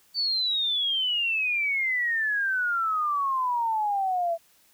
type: exponential sweep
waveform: sine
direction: down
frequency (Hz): 4580 to 659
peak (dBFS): -23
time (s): 0.14-4.38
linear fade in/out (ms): 50
effects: white hiss -61 dBFS RMS until 4.73 s